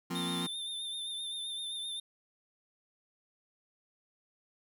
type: chord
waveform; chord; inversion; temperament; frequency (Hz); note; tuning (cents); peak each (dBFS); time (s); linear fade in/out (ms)
sawtooth; F suspended fourth; none; just; 174.61 / 232.8 / 261.9; F3 / Bb3 / C4; 0 / -2 / +2; -32 / -38 / -34; 0.1-0.47; 10
type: tone with vibrato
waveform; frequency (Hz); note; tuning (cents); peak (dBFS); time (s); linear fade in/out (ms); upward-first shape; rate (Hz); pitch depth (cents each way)
square; 3595; A7; +36; -37; 0.15-2; 5; triangle; 7.7; 46
effects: none